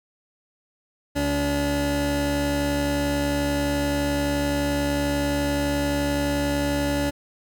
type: tone pair together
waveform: 25% pulse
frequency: 71.5 / 286.6 Hz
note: D2 / D4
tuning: -46 / -42 cents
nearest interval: 2 octaves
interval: 2404 cents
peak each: -24 / -19 dBFS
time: 1.15-7.11 s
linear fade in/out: 20 ms
effects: none